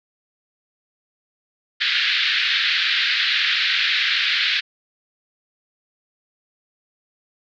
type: band-pass noise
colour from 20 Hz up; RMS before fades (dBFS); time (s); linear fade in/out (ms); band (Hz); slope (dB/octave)
white; -20; 1.8-4.61; 20; 1500 to 4200; 48
effects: none